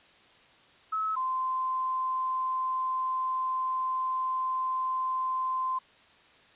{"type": "tone pair in turn", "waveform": "sine", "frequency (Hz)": [1293, 1036.7], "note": ["E6", "C6"], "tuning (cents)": [-34, -16], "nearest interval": "major third", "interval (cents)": 382, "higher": "first", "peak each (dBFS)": -27, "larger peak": "neither", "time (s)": [[0.92, 1.16], [1.16, 5.79]], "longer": "second", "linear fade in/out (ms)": 10, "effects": ["white hiss -58 dBFS RMS until 6.55 s", "resampled to 8000 Hz"]}